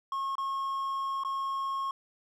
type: tone with dropouts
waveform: triangle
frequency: 1086 Hz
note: C#6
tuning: 36 cents flat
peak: -28 dBFS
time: 0.12-1.91 s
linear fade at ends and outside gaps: 2 ms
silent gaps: 0.354-0.381 / 1.236-1.248 s
effects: none